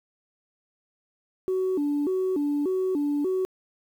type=tone with vibrato; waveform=sine; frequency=329.6 Hz; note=E4; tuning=in tune; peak=-21 dBFS; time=1.48-3.45 s; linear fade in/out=0 ms; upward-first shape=square; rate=1.7 Hz; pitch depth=220 cents each way; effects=tanh soft clip ceiling -20 dBFS + 9-bit